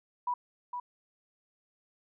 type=tone with echo; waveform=sine; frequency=980 Hz; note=B5; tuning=14 cents flat; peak=-28 dBFS; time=0.27-0.34 s; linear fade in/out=5 ms; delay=460 ms; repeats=1; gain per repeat=-6 dB; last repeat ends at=0.8 s; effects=none